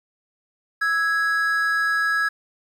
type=tone pair together; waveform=triangle; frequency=1313.3 / 1661.2 Hz; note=E6 / G#6; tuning=-7 / 0 cents; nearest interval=major third; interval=407 cents; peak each=-23 / -18 dBFS; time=0.81-2.29 s; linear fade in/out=10 ms; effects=9-bit